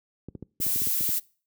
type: clicks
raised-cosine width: 3 ms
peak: -24 dBFS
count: 10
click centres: 0.286 / 0.352 / 0.426 / 0.602 / 0.665 / 0.76 / 0.819 / 0.871 / 1.009 / 1.091 s
type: noise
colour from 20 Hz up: violet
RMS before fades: -26 dBFS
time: 0.6-1.2 s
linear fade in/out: 20 ms
effects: noise-tail reverb RT60 0.4 s tail -24 dB re dry + high-pass 80 Hz 12 dB/octave